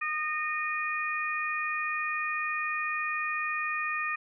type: harmonic tone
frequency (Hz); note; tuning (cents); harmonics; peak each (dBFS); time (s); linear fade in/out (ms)
614; D#5; -23; 2 / 3 / 4; -33 / -33 / -33; 0.01-4.16; 10
effects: none